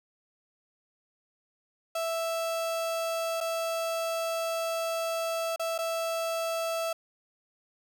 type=tone with dropouts; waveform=35% pulse; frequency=660 Hz; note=E5; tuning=2 cents sharp; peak=-27 dBFS; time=1.95-6.93 s; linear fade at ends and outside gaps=5 ms; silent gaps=3.405-3.409 / 5.561-5.595 / 5.78-5.787 s; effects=none